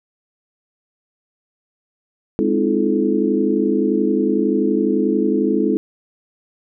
sine tone cluster, 206.4 / 259.3 / 309.7 / 341.1 / 430.8 Hz, G#3 / C4 / D#4 / F4 / A4, -10 / -15 / -8 / -41 / -37 cents, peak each -21 dBFS, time 2.39-5.77 s, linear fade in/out 0 ms, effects none

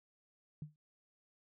sine tone with exponential decay, 151.1 Hz, D3, 50 cents sharp, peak -38 dBFS, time 0.62-0.76 s, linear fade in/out 2 ms, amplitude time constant 29 ms, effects none

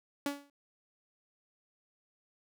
sawtooth tone with exponential decay, 284.2 Hz, C#4, 43 cents sharp, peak -25 dBFS, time 0.26-0.5 s, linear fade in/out 2 ms, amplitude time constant 52 ms, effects none

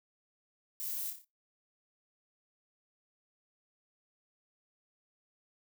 violet noise with echo, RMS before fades -39 dBFS, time 0.8-1.1 s, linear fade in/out 0 ms, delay 29 ms, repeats 5, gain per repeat -5 dB, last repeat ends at 1.245 s, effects noise-tail reverb RT60 0.2 s tail -19 dB re dry

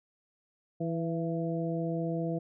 harmonic tone with a mistuned harmonic, 165 Hz, E3, 2 cents sharp, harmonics 1 / 2 / 3 / 4, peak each -32 / -35 / -37 / -38 dBFS, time 0.8-2.39 s, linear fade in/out 10 ms, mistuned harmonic 4, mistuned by +26 cents, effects none

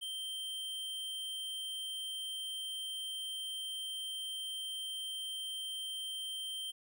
square tone, 3136 Hz, G7, in tune, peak -39 dBFS, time 0.01-6.72 s, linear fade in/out 20 ms, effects 13-bit

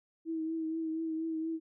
sine tone with vibrato, 322 Hz, E4, 41 cents flat, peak -32 dBFS, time 0.25-1.6 s, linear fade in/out 50 ms, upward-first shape triangle, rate 4.2 Hz, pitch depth 33 cents each way, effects none

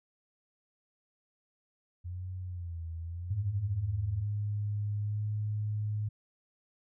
sine tone with vibrato, 87.31 Hz, F2, in tune, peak -36 dBFS, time 2.04-4.24 s, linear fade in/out 20 ms, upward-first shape sine, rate 0.86 Hz, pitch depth 100 cents each way
sine tone with pitch glide, 103.83 to 105.71 Hz, G#2 to G#2, 0 to +31 cents, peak -30 dBFS, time 3.3-6.09 s, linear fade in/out 10 ms, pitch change +31 cents, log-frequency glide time 5-5.23 s
effects none

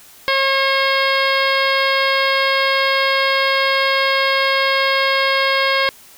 harmonic tone with a mistuned harmonic, 541 Hz, C#5, 42 cents flat, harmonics 1 / 2 / 3 / 4 / 5 / 6 / 7 / 8 / 9, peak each -20 / -20 / -21 / -20 / -28 / -24 / -29 / -26 / -29 dBFS, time 0.28-5.89 s, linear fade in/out 0 ms, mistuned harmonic 9, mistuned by +33 cents, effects white hiss -44 dBFS RMS until 6.17 s

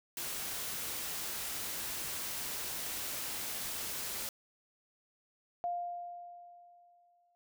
white noise, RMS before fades -39 dBFS, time 0.17-4.29 s, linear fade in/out 2 ms
sine tone with exponential decay, 701 Hz, F5, 6 cents sharp, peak -31 dBFS, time 5.64-7.35 s, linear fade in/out 0 ms, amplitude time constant 370 ms
effects none

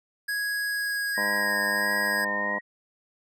square tone with pitch glide, 1661.2 to 1648.8 Hz, G#6 to G#6, 0 to -13 cents, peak -27 dBFS, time 0.28-2.25 s, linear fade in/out 10 ms, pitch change -13 cents, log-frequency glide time 0.68-1.05 s
sine tone with vibrato, 1864.7 Hz, A#6, in tune, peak -27 dBFS, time 1.14-2.61 s, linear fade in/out 50 ms, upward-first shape sine, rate 1.5 Hz, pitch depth 29 cents each way
harmonic tone, 102 Hz, G#2, 31 cents flat, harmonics 2 / 3 / 4 / 5 / 6 / 7 / 8 / 9 / 10, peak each -37 / -42 / -45 / -38 / -35 / -43 / -43 / -38 / -34 dBFS, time 1.17-2.59 s, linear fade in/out 10 ms
effects none

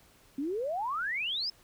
sine exponential sweep, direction up, 261.6 to 5300 Hz, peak -30 dBFS, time 0.38-1.5 s, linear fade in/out 5 ms, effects pink hiss -61 dBFS RMS until 1.63 s

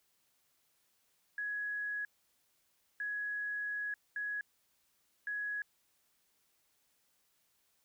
sine tone bursts at uneven times, 1674 Hz, G#6, 13 cents sharp, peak -35 dBFS, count 4, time 1.38-2.05 / 3-3.94 / 4.16-4.41 / 5.27-5.62 s, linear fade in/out 2 ms, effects white hiss -75 dBFS RMS until 7.84 s

